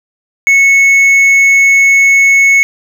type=tone with hard clipping; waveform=triangle; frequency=2202 Hz; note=C#7; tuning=12 cents flat; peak=-5 dBFS; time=0.47-2.63 s; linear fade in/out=0 ms; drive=7 dB; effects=none